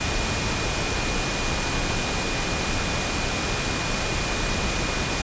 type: tone in noise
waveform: sine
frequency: 2444 Hz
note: D#7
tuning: 32 cents flat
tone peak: -34 dBFS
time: 0-5.22 s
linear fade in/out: 10 ms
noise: pink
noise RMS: -25 dBFS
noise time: 0-5.22 s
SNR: -12 dB
effects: resampled to 16000 Hz